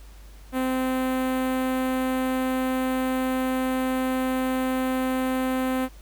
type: tone with notch filter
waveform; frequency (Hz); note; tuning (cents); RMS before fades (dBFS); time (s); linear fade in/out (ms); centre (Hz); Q
sawtooth; 258.9; C4; -18; -25; 0.52-5.89; 50; 5300; 0.61
effects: added 50 Hz sine -43 dBFS peak until 6.01 s + pink hiss -54 dBFS RMS until 6.01 s